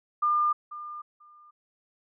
sine tone with echo, 1203 Hz, D6, 41 cents sharp, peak -21 dBFS, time 0.22-0.53 s, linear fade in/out 10 ms, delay 490 ms, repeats 2, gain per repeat -15 dB, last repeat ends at 1.51 s, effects none

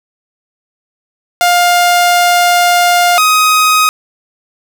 sawtooth tone pair in turn, 705 / 1256.2 Hz, F5 / D#6, +16 / +16 cents, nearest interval minor seventh, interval 1000 cents, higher second, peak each -3 dBFS, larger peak neither, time 1.41-3.18 / 3.18-3.89 s, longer first, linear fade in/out 0 ms, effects none

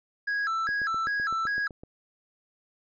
triangle tone with vibrato, 1482 Hz, F#6, 2 cents sharp, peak -24 dBFS, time 0.27-1.68 s, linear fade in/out 10 ms, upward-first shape square, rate 2.5 Hz, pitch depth 190 cents each way
click train, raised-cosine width 2 ms, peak -30 dBFS, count 10, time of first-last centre 0.69-1.835 s, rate 7.86 Hz
effects resampled to 16000 Hz

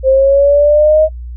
sine linear sweep, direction up, 523.3 to 630 Hz, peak -5 dBFS, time 0.03-1.09 s, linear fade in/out 50 ms, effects noise-tail reverb RT60 0.1 s tail -25 dB re dry + added 60 Hz sine -23 dBFS peak until 1.36 s

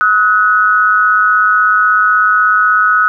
sine tone pair together, 1276.3 / 1480 Hz, D#6 / F#6, +44 / 0 cents, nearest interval minor third, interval 256 cents, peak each -10 dBFS, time 0.01-3.08 s, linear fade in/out 0 ms, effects none

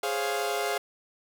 sawtooth chord, Db major seventh, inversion second, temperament equal, 415.3 / 523.3 / 554.4 / 698.5 Hz, Ab4 / C5 / Db5 / F5, 0 / 0 / 0 / 0 cents, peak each -27 / -32 / -33 / -27 dBFS, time 0.03-0.78 s, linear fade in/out 5 ms, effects none

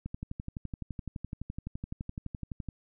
click train, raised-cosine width 5 ms, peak -24 dBFS, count 32, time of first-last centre 0.06-2.687 s, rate 11.8 Hz, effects none

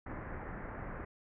pink low-pass noise, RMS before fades -43 dBFS, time 0.06-1.05 s, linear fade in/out 5 ms, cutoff 2000 Hz, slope 48 dB/octave, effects none

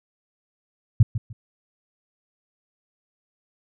sine tone with echo, 111.7 Hz, A2, 27 cents sharp, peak -8 dBFS, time 1-1.03 s, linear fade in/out 5 ms, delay 150 ms, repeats 2, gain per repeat -13 dB, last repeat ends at 1.33 s, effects none

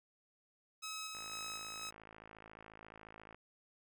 10% pulse tone with tremolo, 1283 Hz, E6, 47 cents flat, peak -34 dBFS, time 0.82-1.91 s, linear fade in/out 20 ms, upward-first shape square, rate 2 Hz, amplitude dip 25%
click train, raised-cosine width 0.5 ms, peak -38 dBFS, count 120, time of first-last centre 1.15-3.346 s, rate 54.2 Hz
effects none

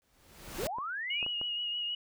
pink noise with exponential growth, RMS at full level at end -35 dBFS, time 0.02-0.67 s, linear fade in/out 0 ms, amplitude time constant 140 ms
sine linear sweep, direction up, 309.3 to 2637 Hz, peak -34 dBFS, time 0.58-1.25 s, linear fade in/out 5 ms
clicks, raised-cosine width 1 ms, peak -29 dBFS, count 5, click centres 0.635 / 0.785 / 1.228 / 1.264 / 1.414 s
sine tone with vibrato, 2887 Hz, F#7, 43 cents flat, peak -32 dBFS, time 1.1-1.95 s, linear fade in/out 5 ms, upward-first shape sine, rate 6.3 Hz, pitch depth 26 cents each way
effects none

